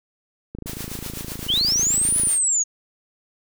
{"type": "click train", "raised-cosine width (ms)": 3, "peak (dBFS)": -20, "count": 48, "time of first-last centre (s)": [0.55, 2.272], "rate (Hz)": 27.3}
{"type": "noise with tremolo", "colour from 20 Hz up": "white", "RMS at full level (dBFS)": -32, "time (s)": [0.66, 2.39], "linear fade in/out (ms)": 10, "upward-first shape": "triangle", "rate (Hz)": 8, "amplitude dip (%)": 70}
{"type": "linear two-way sweep", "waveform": "sine", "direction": "up then down", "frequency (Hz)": [2879, 9956, 6550], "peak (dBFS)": -17, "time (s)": [1.48, 2.64], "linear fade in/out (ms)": 20, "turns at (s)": 2.17}
{"effects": []}